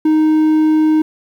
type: tone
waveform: triangle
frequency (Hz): 311.1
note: D#4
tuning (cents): 0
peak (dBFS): -7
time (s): 0.05-1.02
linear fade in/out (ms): 5
effects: 8-bit